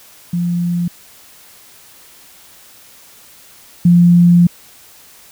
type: tone pair in turn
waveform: sine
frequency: 173.9 / 173.9 Hz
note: F3 / F3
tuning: -7 / -7 cents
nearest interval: unison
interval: 0 cents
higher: neither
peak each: -14 / -5 dBFS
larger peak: second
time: 0.33-0.88 / 3.85-4.47 s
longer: second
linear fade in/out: 5 ms
effects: white hiss -43 dBFS RMS until 5.31 s